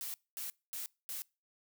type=noise bursts; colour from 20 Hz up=blue; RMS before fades=-41 dBFS; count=4; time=0.01-1.22 s; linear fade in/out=0 ms; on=130 ms; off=230 ms; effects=noise-tail reverb RT60 0.3 s tail -25 dB re dry